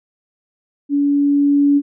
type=tone with level ramp; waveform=sine; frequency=285.1 Hz; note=C#4; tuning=49 cents sharp; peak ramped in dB=-13 to -9 dBFS; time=0.89-1.82 s; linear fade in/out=50 ms; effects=none